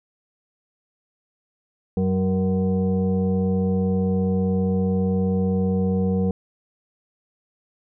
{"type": "tone with frequency modulation", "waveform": "sine", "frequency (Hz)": 188.1, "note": "F#3", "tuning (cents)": 29, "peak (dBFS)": -18, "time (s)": [1.97, 6.31], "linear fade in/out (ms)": 2, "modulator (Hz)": 281, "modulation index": 0.94, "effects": []}